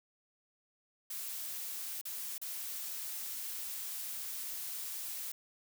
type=noise with dropouts; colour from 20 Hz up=blue; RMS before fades=-41 dBFS; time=1.1-5.32 s; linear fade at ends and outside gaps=5 ms; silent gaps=2.014-2.052 / 2.381-2.415 s; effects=none